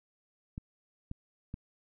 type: clicks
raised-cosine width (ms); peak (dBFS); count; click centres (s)
5; -26; 3; 0.579 / 1.114 / 1.541
effects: none